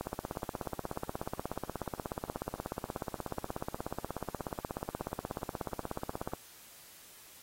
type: click train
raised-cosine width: 1 ms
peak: -21 dBFS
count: 106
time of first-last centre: 0.01-6.335 s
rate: 16.6 Hz
effects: white hiss -55 dBFS RMS until 7.42 s + AAC 48 kbps